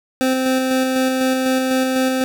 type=tone with tremolo; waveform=25% pulse; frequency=260 Hz; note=C4; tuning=11 cents flat; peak=-11 dBFS; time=0.21-2.24 s; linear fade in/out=0 ms; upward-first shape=square; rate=4 Hz; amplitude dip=25%; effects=8-bit